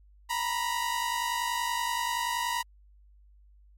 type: tone pair together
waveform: sawtooth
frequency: 935 / 985.5 Hz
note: A#5 / B5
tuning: +5 / -4 cents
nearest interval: minor second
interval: 91 cents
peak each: -27 dBFS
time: 0.29-2.63 s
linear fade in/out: 20 ms
effects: added 50 Hz sine -54 dBFS peak until 3.77 s + MP3 64 kbps